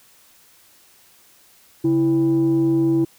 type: tone pair together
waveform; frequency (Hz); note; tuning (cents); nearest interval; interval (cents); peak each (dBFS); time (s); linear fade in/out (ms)
sine; 138.59 / 329.6; C#3 / E4; 0 / 0; octave + minor third; 1500; -21 / -14; 1.84-3.05; 10
effects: tanh soft clip ceiling -11 dBFS + white hiss -53 dBFS RMS until 3.18 s